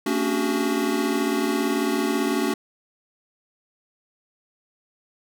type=tone cluster; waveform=square; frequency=225.9 / 267.9 / 286 / 371.9 / 406.6 Hz; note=A3 / C4 / D4 / F#4 / G#4; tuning=+46 / +41 / -46 / +9 / -37 cents; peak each=-28 / -32 / -26 / -27 / -34 dBFS; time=0.06-2.54 s; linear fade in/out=5 ms; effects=none